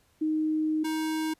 sine / square tone pair in turn, 311.1 / 314.9 Hz, D#4 / D#4, 0 / +21 cents, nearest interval unison, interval 21 cents, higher second, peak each -24 / -28 dBFS, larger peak first, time 0.21-0.84 / 0.84-1.34 s, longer first, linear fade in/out 10 ms, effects pink hiss -66 dBFS RMS until 1.39 s + resampled to 32000 Hz

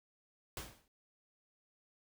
pink noise with exponential decay, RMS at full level -40 dBFS, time 0.57-0.88 s, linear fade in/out 1 ms, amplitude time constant 67 ms, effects none

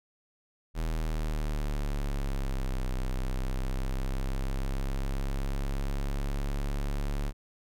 square linear two-way sweep, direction down then up, 40.62 to 32 to 35.72 Hz, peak -29 dBFS, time 0.74-7.33 s, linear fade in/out 50 ms, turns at 2.85 s, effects none

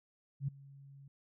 sine tone with ADSR envelope, 138.59 Hz, C#3, in tune, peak -30 dBFS, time 0.4-1.08 s, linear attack 79 ms, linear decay 9 ms, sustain -22 dB, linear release 4 ms, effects none

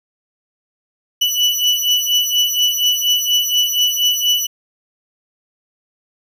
35% pulse beating tone pair, 2960 / 2964.2 Hz, F#7 / F#7, 0 / +2 cents, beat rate 4.2 Hz, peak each -15 dBFS, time 1.21-4.47 s, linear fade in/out 10 ms, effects none

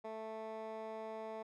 15% pulse tone with band-pass filter, 220 Hz, A3, in tune, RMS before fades -45 dBFS, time 0.04-1.43 s, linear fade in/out 10 ms, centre 690 Hz, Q 1.1, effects none

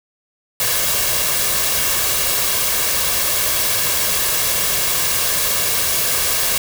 white noise with comb filter, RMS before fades -18 dBFS, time 0.6-6.58 s, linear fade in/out 2 ms, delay 1.8 ms, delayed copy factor +0.5, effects none

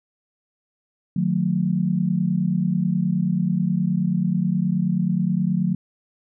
sine tone cluster, 152.1 / 181.5 / 221.6 Hz, D#3 / F#3 / A3, -39 / -33 / +13 cents, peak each -25 / -20 / -26 dBFS, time 1.16-5.75 s, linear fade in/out 5 ms, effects none

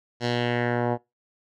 10% pulse tone with low-pass filter sweep, 120.7 Hz, B2, 39 cents flat, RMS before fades -25 dBFS, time 0.2-0.98 s, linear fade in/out 50 ms, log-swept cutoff 5100 to 870 Hz, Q 2, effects noise-tail reverb RT60 0.2 s tail -21 dB re dry

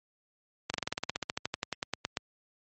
slowing click train, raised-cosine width 0.2 ms, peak -13 dBFS, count 21, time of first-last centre 0.7-2.171 s, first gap 40 ms, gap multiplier 1.06, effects high-pass 80 Hz 12 dB/octave + MP3 32 kbps

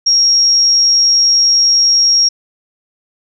sine tone, 5590 Hz, F8, 1 cent sharp, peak -7 dBFS, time 0.06-2.29 s, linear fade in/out 10 ms, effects none

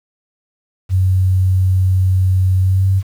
sine tone with pitch glide, 93.3 to 95.87 Hz, F#2 to G2, +15 to -38 cents, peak -10 dBFS, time 0.89-3.03 s, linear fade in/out 50 ms, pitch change +47 cents, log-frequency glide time 2.61-2.88 s, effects 7-bit

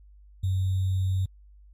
sine tone with sample-and-hold, 94.2 Hz, F#2, 32 cents sharp, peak -22 dBFS, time 0.43-1.26 s, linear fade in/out 10 ms, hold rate 3675 Hz, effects added 50 Hz sine -49 dBFS peak until 1.73 s + MP3 64 kbps

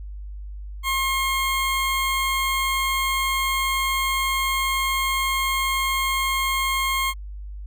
20% pulse tone, 1073 Hz, C6, 43 cents sharp, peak -16 dBFS, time 0.83-7.14 s, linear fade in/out 50 ms, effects added 50 Hz sine -32 dBFS peak until 7.66 s

